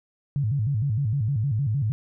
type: tone with vibrato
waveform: sine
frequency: 123.47 Hz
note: B2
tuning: in tune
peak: -21 dBFS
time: 0.36-1.92 s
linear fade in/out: 0 ms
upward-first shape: square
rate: 6.5 Hz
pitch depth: 240 cents each way
effects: none